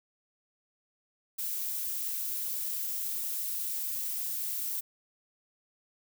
violet noise, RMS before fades -34 dBFS, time 1.38-4.81 s, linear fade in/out 10 ms, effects none

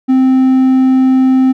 triangle tone, 260.8 Hz, C4, 5 cents flat, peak -4 dBFS, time 0.08-1.53 s, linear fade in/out 20 ms, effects none

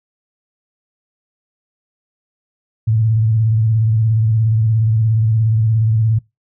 sine tone with vibrato, 111 Hz, A2, 16 cents sharp, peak -11 dBFS, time 2.87-6.19 s, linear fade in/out 10 ms, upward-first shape square, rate 17 Hz, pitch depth 50 cents each way, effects noise-tail reverb RT60 0.2 s tail -23 dB re dry

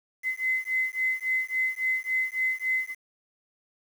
sine beating tone pair, 2043 / 2046.6 Hz, C7 / C7, -42 / -39 cents, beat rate 3.6 Hz, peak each -28 / -28 dBFS, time 0.23-2.95 s, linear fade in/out 50 ms, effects 8-bit

